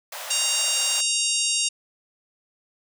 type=high-pass noise; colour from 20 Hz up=pink; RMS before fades=-35 dBFS; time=0.12-1.01 s; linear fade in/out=5 ms; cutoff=530 Hz; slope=96 dB/octave
type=harmonic tone; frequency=932.3 Hz; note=A#5; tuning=in tune; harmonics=3 / 4 / 5 / 6 / 7 / 8 / 9 / 10; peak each=-27 / -30 / -30 / -29 / -30 / -28 / -32 / -30 dBFS; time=0.3-1.69 s; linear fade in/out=10 ms
effects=none